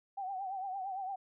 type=tone with vibrato; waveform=sine; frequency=768 Hz; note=G5; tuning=36 cents flat; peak=-36 dBFS; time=0.17-1.16 s; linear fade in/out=10 ms; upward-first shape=triangle; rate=8.8 Hz; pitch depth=90 cents each way; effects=none